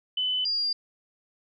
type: tone pair in turn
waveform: sine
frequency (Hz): 3013 / 4801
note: F#7 / D8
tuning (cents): +31 / +37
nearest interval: minor sixth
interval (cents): 806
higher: second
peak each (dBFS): -24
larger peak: neither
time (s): 0.17-0.45 / 0.45-0.73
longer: neither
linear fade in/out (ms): 5
effects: none